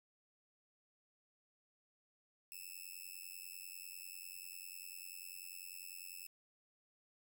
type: tone with amplitude modulation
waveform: 5% pulse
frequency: 2623 Hz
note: E7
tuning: 9 cents flat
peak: -35 dBFS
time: 2.52-6.27 s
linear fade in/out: 0 ms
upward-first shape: sine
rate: 90.1 Hz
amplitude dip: 100%
effects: none